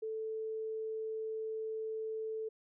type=tone; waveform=sine; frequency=440 Hz; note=A4; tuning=in tune; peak=-36 dBFS; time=0.02-2.49 s; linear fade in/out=10 ms; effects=none